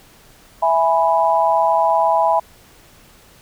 sine chord, E major, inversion none, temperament equal, 659.3 / 830.6 / 987.8 Hz, E5 / G#5 / B5, 0 / 0 / 0 cents, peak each -17 dBFS, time 0.62-2.4 s, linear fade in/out 10 ms, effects pink hiss -48 dBFS RMS until 3.41 s

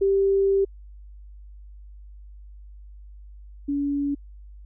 sine tone pair in turn, 392 / 284.2 Hz, G4 / C#4, 0 / +43 cents, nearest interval tritone, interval 557 cents, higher first, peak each -17 / -22 dBFS, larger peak first, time 0.01-0.65 / 3.68-4.15 s, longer first, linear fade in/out 10 ms, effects added 50 Hz sine -41 dBFS peak until 4.65 s

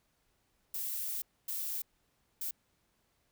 violet noise bursts at uneven times, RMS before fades -37 dBFS, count 3, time 0.74-1.22 / 1.48-1.82 / 2.41-2.51 s, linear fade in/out 5 ms, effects pink hiss -75 dBFS RMS until 3.31 s

